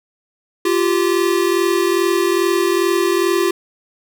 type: tone pair together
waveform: square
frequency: 346.1 / 388.5 Hz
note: F4 / G4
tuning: -16 / -16 cents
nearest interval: major second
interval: 200 cents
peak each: -17 / -18 dBFS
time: 0.65-3.51 s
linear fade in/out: 5 ms
effects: none